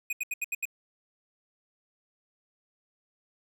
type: tone bursts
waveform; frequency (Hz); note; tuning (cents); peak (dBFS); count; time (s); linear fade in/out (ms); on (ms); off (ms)
square; 2489; D#7; 0; -29; 6; 0.1-0.654; 5; 29; 76
effects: none